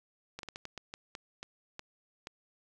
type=slowing click train; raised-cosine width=0.2 ms; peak=-24 dBFS; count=11; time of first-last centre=0.39-2.271 s; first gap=42 ms; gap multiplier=1.31; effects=none